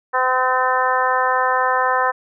harmonic tone, 256 Hz, C4, 38 cents flat, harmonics 2 / 3 / 4 / 5 / 6 / 7, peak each -23 / -22 / -19 / -23 / -25 / -24 dBFS, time 0.13-2.12 s, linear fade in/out 20 ms, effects none

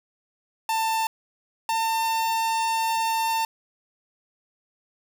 45% pulse tone pair in turn, 892 / 900.8 Hz, A5 / A5, +23 / +40 cents, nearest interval unison, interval 17 cents, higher second, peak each -22 dBFS, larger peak neither, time 0.69-1.07 / 1.69-3.45 s, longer second, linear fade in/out 2 ms, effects none

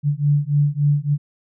sine beating tone pair, 143.7 / 147.2 Hz, D3 / D3, -37 / +4 cents, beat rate 3.5 Hz, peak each -18 dBFS, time 0.03-1.18 s, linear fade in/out 50 ms, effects none

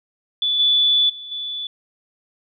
sine tone with level steps, 3464 Hz, A7, 28 cents flat, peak -17 / -13 / -32 / -25 dBFS, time 0.42-1.67 s, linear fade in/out 2 ms, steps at 0.59 / 1.09 / 1.31 s, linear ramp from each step 10 ms, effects none

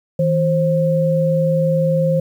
sine tone pair together, 161.3 / 529.8 Hz, E3 / C5, -37 / +22 cents, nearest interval octave + major sixth, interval 2059 cents, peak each -16 dBFS, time 0.19-2.2 s, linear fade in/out 5 ms, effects 8-bit

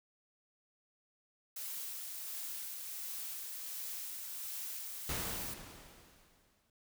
blue noise with tremolo, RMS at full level -42 dBFS, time 1.56-5.54 s, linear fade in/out 5 ms, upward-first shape sine, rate 1.4 Hz, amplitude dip 25%
pink noise with exponential decay, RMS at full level -37 dBFS, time 5.09-6.7 s, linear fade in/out 2 ms, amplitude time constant 350 ms
effects none

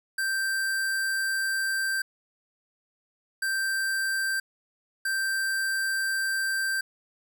square tone bursts at uneven times, 1568 Hz, G6, in tune, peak -26 dBFS, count 3, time 0.18-2.02 / 3.42-4.4 / 5.05-6.81 s, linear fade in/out 5 ms, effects 10-bit

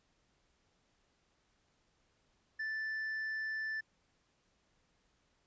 triangle tone, 1760 Hz, A6, in tune, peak -34 dBFS, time 2.59-3.81 s, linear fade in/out 10 ms, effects pink hiss -75 dBFS RMS until 5.46 s + resampled to 16000 Hz

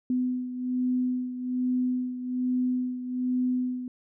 sine beating tone pair, 251.4 / 252.6 Hz, B3 / B3, +31 / +39 cents, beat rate 1.2 Hz, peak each -26 / -32 dBFS, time 0.1-3.88 s, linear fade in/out 2 ms, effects none

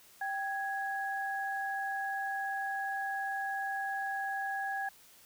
sine tone pair together, 784 / 1661.2 Hz, G5 / G#6, 0 / 0 cents, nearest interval octave + minor second, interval 1300 cents, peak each -35 / -36 dBFS, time 0.21-4.89 s, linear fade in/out 5 ms, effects white hiss -59 dBFS RMS until 5.25 s

